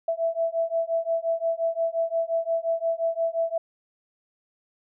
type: beating tone pair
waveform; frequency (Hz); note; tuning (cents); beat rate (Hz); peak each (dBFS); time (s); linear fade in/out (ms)
sine; 659.3 / 665; E5 / E5; 0 / +15; 5.7; -26; 0.08-3.58; 5
effects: none